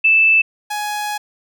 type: tone pair in turn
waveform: sine / sawtooth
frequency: 2637 / 835.9 Hz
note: E7 / G#5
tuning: 0 / +11 cents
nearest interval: octave + minor sixth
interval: 1989 cents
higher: first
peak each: -9 / -17 dBFS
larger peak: first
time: 0.04-0.42 / 0.7-1.18 s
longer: second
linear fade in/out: 10 ms
effects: none